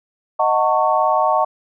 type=chord; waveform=sine; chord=D# half-diminished seventh; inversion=none; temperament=equal with one note detuned; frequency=622.3 / 740 / 897.5 / 1108.7 Hz; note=D#5 / F#5 / A5 / C#6; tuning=0 / 0 / +34 / 0 cents; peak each=-19 dBFS; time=0.39-1.45 s; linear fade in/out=10 ms; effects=none